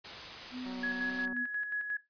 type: noise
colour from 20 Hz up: white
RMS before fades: -43 dBFS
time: 0.04-1.26 s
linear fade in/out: 10 ms
type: tone with vibrato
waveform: sine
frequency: 249.4 Hz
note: B3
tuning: 17 cents sharp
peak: -38 dBFS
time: 0.51-1.47 s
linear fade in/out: 50 ms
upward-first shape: sine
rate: 2 Hz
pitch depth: 26 cents each way
type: click train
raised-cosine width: 1 ms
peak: -35 dBFS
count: 126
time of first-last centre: 0.66-1.328 s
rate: 187 Hz
type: tone with tremolo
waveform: sine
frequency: 1680 Hz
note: G#6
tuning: 19 cents sharp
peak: -30 dBFS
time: 0.83-1.97 s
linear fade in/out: 5 ms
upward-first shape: square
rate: 5.6 Hz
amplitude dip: 45%
effects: noise-tail reverb RT60 0.2 s tail -18 dB re dry + resampled to 11025 Hz